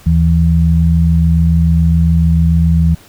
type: tone pair together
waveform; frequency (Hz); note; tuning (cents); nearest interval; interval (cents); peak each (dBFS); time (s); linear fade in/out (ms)
sine; 77.78 / 164.81; D#2 / E3; 0 / 0; octave + minor second; 1300; -10; 0.06-2.95; 10
effects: pink hiss -42 dBFS RMS until 3.08 s